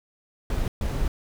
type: noise bursts at uneven times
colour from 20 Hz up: brown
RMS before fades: -25 dBFS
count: 2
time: 0.5-0.68 / 0.81-1.08 s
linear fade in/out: 2 ms
effects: none